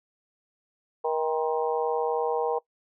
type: harmonic tone with a mistuned harmonic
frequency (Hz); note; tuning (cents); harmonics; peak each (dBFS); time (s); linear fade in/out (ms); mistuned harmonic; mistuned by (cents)
158.3; D#3; +30; 3 / 4 / 5 / 6 / 7; -26 / -34 / -30 / -32 / -38; 1.04-2.59; 10; 7; -89
effects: noise-tail reverb RT60 0.1 s tail -22 dB re dry